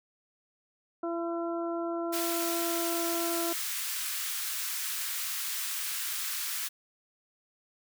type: harmonic tone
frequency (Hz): 337.9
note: E4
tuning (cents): +43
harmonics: 1 / 2 / 3 / 4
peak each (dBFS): -32 / -35 / -43 / -41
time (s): 1.03-3.53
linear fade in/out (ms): 5
type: high-pass noise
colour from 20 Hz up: white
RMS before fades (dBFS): -34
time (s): 2.12-6.69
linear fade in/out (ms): 20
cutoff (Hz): 1200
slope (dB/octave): 24
effects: none